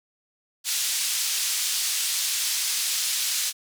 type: band-pass noise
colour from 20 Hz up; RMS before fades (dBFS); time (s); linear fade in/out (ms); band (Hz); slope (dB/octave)
pink; -26; 0.64-3.53; 50; 4000 to 11000; 12
effects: none